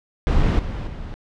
brown noise with level steps, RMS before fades -17 / -27 / -32 dBFS, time 0.27-1.14 s, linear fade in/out 0 ms, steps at 0.59 / 0.87 s, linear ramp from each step 2 ms, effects low-pass 4000 Hz 12 dB/octave

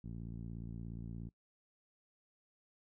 10% pulse tone with low-pass filter, 57 Hz, A#1, 38 cents flat, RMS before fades -45 dBFS, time 0.04-1.29 s, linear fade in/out 5 ms, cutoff 190 Hz, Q 1.2, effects noise-tail reverb RT60 0.1 s tail -23 dB re dry

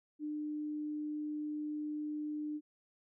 sine tone, 300.6 Hz, D4, 40 cents sharp, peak -36 dBFS, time 0.19-2.61 s, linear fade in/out 50 ms, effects none

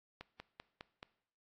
slowing click train, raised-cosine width 0.3 ms, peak -30 dBFS, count 5, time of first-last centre 0.21-1.029 s, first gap 190 ms, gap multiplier 1.05, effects noise-tail reverb RT60 0.7 s tail -19 dB re dry + AAC 48 kbps

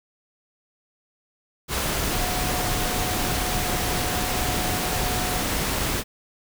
sine tone in noise, 728 Hz, F#5, 28 cents flat, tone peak -32 dBFS, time 2.1-5.46 s, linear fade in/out 50 ms, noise pink, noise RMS -25 dBFS, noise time 1.68-6.04 s, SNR -10 dB, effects none

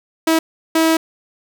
sawtooth tone bursts at uneven times, 323.3 Hz, E4, 34 cents flat, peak -8 dBFS, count 2, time 0.27-0.39 / 0.75-0.97 s, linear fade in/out 5 ms, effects none

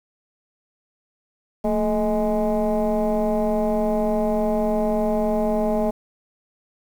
sine tone with frequency modulation, 427.7 Hz, A4, 49 cents flat, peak -17 dBFS, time 1.64-5.91 s, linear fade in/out 10 ms, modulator 203 Hz, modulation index 1.7, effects tanh soft clip ceiling -14 dBFS + 8-bit

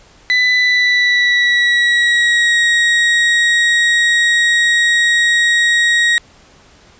35% pulse tone with pitch glide, 1995 to 1886.3 Hz, B6 to A#6, +17 to +20 cents, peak -8 dBFS, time 0.3-6.18 s, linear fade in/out 0 ms, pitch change -97 cents, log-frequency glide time 0.54-2.6 s, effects pink hiss -46 dBFS RMS until 6.99 s + resampled to 16000 Hz

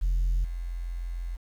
sine tone with level steps, 43.23 Hz, F1, 17 cents flat, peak -20 / -30 dBFS, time 0.01-1.37 s, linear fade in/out 20 ms, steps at 0.44 s, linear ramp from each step 5 ms, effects tanh soft clip ceiling -20 dBFS + 9-bit

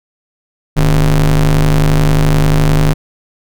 square ring-modulated tone, 63.1 Hz, B1, 38 cents sharp, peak -5 dBFS, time 0.76-2.94 s, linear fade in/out 20 ms, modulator 88.8 Hz, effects none

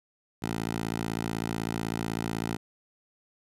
10% pulse tone with high-pass filter, 56 Hz, A1, 31 cents sharp, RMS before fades -32 dBFS, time 0.42-2.57 s, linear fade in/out 10 ms, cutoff 130 Hz, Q 0.76, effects resampled to 32000 Hz

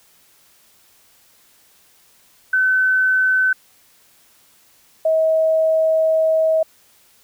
sine tone pair in turn, 1520 / 639.1 Hz, F#6 / D#5, +46 / +46 cents, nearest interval octave + minor third, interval 1500 cents, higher first, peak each -13 dBFS, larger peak neither, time 2.53-3.53 / 5.05-6.63 s, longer second, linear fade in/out 5 ms, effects white hiss -54 dBFS RMS until 7.23 s

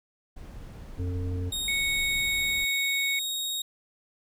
brown noise, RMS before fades -41 dBFS, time 0.36-2.65 s, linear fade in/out 10 ms
harmonic tone, 89.9 Hz, F#2, 49 cents flat, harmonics 1 / 3 / 5, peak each -28 / -38 / -41 dBFS, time 0.98-1.51 s, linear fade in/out 20 ms
sawtooth tone with pitch glide, 3729 to 3757 Hz, A#7 to A#7, 0 to +13 cents, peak -26 dBFS, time 1.52-3.62 s, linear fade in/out 5 ms, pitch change +13 cents, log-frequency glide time 1.62-2.61 s
sine tone, 2217 Hz, C#7, in tune, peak -26 dBFS, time 1.68-3.19 s, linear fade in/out 2 ms
effects none

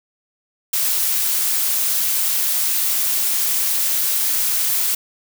blue noise, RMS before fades -19 dBFS, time 0.73-4.95 s, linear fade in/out 5 ms, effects none

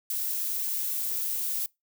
violet noise, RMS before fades -30 dBFS, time 0.1-1.66 s, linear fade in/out 2 ms, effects noise-tail reverb RT60 0.2 s tail -24 dB re dry

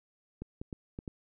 clicks, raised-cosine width 3 ms, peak -26 dBFS, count 5, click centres 0.42 / 0.615 / 0.728 / 0.989 / 1.078 s, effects none

